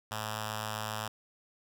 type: tone with notch filter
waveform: 5% pulse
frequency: 107.7 Hz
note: A2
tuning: 37 cents flat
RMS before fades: -37 dBFS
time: 0.11-1.08 s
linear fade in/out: 5 ms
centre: 340 Hz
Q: 0.51
effects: none